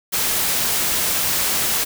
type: noise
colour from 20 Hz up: white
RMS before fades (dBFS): -20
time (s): 0.12-1.85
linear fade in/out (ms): 20
effects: none